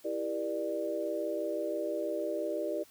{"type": "chord", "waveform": "sine", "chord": "E half-diminished seventh", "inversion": "none", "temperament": "just", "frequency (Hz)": [329.6, 395.6, 474.7, 593.3], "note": ["E4", "G4", "Bb4", "D5"], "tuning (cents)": [0, 16, 31, 18], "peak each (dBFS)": [-37, -38, -39, -34], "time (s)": [0.04, 2.84], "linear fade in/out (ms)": 20, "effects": ["white hiss -60 dBFS RMS until 2.9 s"]}